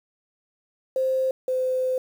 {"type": "tone pair in turn", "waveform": "sine", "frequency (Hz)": [523.3, 513.7], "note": ["C5", "C5"], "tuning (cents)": [0, -32], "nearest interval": "unison", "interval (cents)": 32, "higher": "first", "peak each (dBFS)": [-20, -21], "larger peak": "first", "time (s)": [[0.96, 1.31], [1.48, 1.98]], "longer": "second", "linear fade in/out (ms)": 2, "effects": ["8-bit"]}